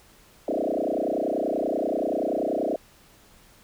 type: tone with frequency modulation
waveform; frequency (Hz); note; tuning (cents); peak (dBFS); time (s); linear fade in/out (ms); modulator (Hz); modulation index
sine; 468.8; A#4; +10; -23; 0.48-2.76; 2; 30.4; 7
effects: pink hiss -55 dBFS RMS until 3.63 s